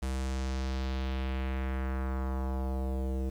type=tone with low-pass filter sweep; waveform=square; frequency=65.6 Hz; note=C2; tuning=5 cents sharp; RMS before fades=-32 dBFS; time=0.02-3.3 s; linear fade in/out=10 ms; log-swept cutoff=9800 to 440 Hz; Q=1.6; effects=9-bit